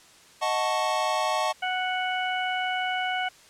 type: chord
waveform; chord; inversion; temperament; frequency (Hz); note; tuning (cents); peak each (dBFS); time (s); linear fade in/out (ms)
square; D# half-diminished seventh; none; equal with one note detuned; 622.3 / 734 / 880 / 1108.7; D#5 / F#5 / A5 / C#6; 0 / -14 / 0 / 0; -30; 0.41-1.53; 20
type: harmonic tone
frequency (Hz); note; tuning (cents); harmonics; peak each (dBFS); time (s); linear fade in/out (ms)
739; F#5; -2; 1 / 2 / 3 / 4; -28 / -31 / -33 / -34; 1.62-3.29; 10
effects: white hiss -53 dBFS RMS until 3.49 s + low-pass 8000 Hz 12 dB/octave